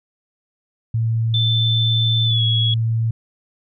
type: tone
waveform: sine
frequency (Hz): 113.5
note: A#2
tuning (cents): -46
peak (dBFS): -16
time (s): 0.94-3.11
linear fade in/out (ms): 5
type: tone with pitch glide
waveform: sine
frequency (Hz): 3537 to 3344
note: A7 to G#7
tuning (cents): +8 to +11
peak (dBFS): -18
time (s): 1.34-2.74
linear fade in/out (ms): 2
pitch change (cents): -97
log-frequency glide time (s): 2.25-2.41
effects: none